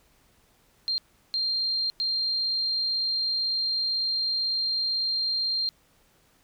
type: tone bursts at uneven times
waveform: sine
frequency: 4186 Hz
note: C8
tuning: in tune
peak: -24 dBFS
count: 3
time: 0.88-0.98 / 1.34-1.9 / 2-5.69 s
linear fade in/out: 0 ms
effects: pink hiss -63 dBFS RMS until 6.43 s